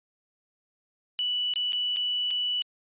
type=tone with dropouts; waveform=sine; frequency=2960 Hz; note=F#7; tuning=in tune; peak=-25 dBFS; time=1.19-2.62 s; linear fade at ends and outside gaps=0 ms; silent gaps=1.537-1.559 / 1.722-1.731 / 1.962-1.969 / 2.306-2.31 s; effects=resampled to 8000 Hz